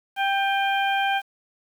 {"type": "harmonic tone with a mistuned harmonic", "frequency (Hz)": 787, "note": "G5", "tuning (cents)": 7, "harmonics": [1, 2, 3, 4], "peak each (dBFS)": [-22, -26, -30, -31], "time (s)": [0.16, 1.22], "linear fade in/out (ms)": 50, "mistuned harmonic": 3, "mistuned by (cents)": 36, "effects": ["8-bit"]}